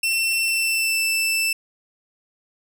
sawtooth tone with pitch glide, 2695 to 2655 Hz, E7 to E7, +38 to +12 cents, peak -16 dBFS, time 0.03-1.53 s, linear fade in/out 5 ms, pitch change -26 cents, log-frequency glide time 0.4-1.03 s, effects none

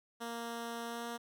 10% pulse tone with pitch glide, 233.1 to 235.3 Hz, A#3 to A#3, 0 to +16 cents, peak -31 dBFS, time 0.2-1.18 s, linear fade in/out 20 ms, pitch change +16 cents, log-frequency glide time 0.85-1.07 s, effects none

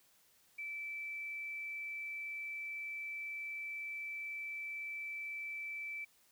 sine tone, 2321 Hz, D7, 21 cents flat, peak -40 dBFS, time 0.58-6.05 s, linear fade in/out 10 ms, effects white hiss -69 dBFS RMS until 6.31 s

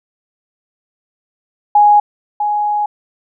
sine tone pair in turn, 830 / 833.8 Hz, G#5 / G#5, -1 / +7 cents, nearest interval unison, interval 8 cents, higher second, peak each -5 / -13 dBFS, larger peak first, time 1.75-2 / 2.4-2.86 s, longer second, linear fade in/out 5 ms, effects none

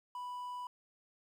triangle tone with quantisation, 987.8 Hz, B5, in tune, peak -38 dBFS, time 0.15-0.67 s, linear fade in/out 2 ms, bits 11, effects none

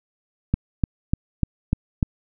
click train, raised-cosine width 5 ms, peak -6 dBFS, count 6, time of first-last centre 0.54-2.028 s, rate 3.36 Hz, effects none

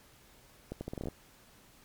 accelerating click train, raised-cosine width 2 ms, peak -24 dBFS, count 10, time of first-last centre 0.72-1.085 s, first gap 90 ms, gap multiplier 0.78, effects pink hiss -60 dBFS RMS until 1.84 s + MP3 96 kbps

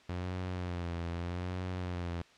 sawtooth tone with vibrato, 88.3 Hz, F2, 20 cents sharp, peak -31 dBFS, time 0.09-2.22 s, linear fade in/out 5 ms, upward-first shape sine, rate 0.8 Hz, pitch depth 66 cents each way, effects white hiss -60 dBFS RMS until 2.37 s + low-pass 4000 Hz 12 dB/octave

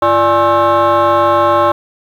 sine tone with frequency modulation, 830.6 Hz, G#5, in tune, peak -5 dBFS, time 0.02-1.72 s, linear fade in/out 5 ms, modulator 244 Hz, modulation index 1.8, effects tanh soft clip ceiling -7 dBFS + 7-bit

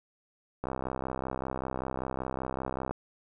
click train, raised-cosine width 1 ms, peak -19 dBFS, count 149, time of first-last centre 0.64-2.91 s, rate 65.2 Hz, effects none

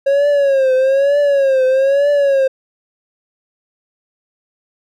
triangle tone with vibrato, 547 Hz, C#5, 23 cents flat, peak -8 dBFS, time 0.06-2.48 s, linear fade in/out 10 ms, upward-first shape triangle, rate 1.1 Hz, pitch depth 110 cents each way, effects none

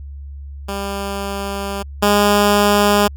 10% pulse tone pair in turn, 198.6 / 205.2 Hz, G3 / G#3, +23 / -21 cents, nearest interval minor second, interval 56 cents, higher second, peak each -14 / -3 dBFS, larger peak second, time 0.68-1.83 / 2.02-3.08 s, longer first, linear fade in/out 10 ms, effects added 70 Hz sine -29 dBFS peak until 3.16 s

